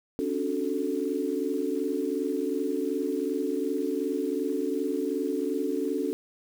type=chord; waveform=sine; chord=D major seventh; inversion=third; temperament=equal with one note detuned; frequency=271 / 293.7 / 370 / 440 Hz; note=C#4 / D4 / F#4 / A4; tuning=-39 / 0 / 0 / 0 cents; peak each=-32 / -31 / -32 / -31 dBFS; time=0.19-6.13 s; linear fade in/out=0 ms; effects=8-bit